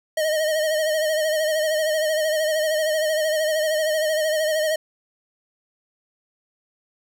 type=tone with vibrato; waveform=square; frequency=622.3 Hz; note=D#5; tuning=in tune; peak=-20 dBFS; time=0.17-4.76 s; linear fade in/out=5 ms; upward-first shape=sine; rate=13 Hz; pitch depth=50 cents each way; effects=none